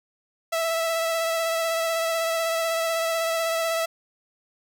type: tone with vibrato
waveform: sawtooth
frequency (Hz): 658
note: E5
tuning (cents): -3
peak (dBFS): -19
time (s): 0.52-3.86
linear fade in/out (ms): 10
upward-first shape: sine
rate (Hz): 16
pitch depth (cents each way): 19
effects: none